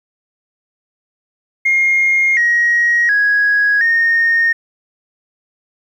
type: tone with pitch steps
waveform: sine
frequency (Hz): 2134 / 1892 / 1661 / 1842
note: C7 / A#6 / G#6 / A#6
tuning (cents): +34 / +25 / 0 / -21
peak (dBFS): -9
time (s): 1.65-4.53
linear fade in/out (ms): 10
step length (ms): 720
effects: tanh soft clip ceiling -6 dBFS + 8-bit